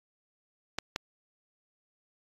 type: clicks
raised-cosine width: 0.2 ms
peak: -13 dBFS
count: 2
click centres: 0.786 / 0.961 s
effects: AAC 32 kbps